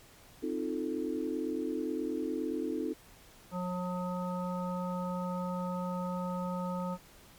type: chord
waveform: sine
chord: F dominant seventh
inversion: second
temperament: equal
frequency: 261.6 / 311.1 / 349.2 / 440 Hz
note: C4 / Eb4 / F4 / A4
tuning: 0 / 0 / 0 / 0 cents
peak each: -37 / -35 / -38 / -38 dBFS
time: 0.42-2.94 s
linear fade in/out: 20 ms
type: harmonic tone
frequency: 180.3 Hz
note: F#3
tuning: 45 cents flat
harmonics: 1 / 3 / 5 / 7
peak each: -34 / -39 / -41 / -42 dBFS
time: 3.51-6.98 s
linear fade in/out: 50 ms
effects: pink hiss -57 dBFS RMS until 7.38 s + MP3 96 kbps